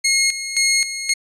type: tone with tremolo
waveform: 15% pulse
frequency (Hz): 2160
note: C#7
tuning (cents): -45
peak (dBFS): -8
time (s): 0.04-1.14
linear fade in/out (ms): 10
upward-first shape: square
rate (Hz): 1.9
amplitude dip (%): 70
effects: resampled to 24000 Hz